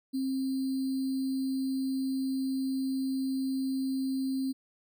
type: tone with sample-and-hold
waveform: sine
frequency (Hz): 265.6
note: C4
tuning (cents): +26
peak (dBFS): -28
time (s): 0.13-4.53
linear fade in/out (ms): 20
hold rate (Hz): 4410
effects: none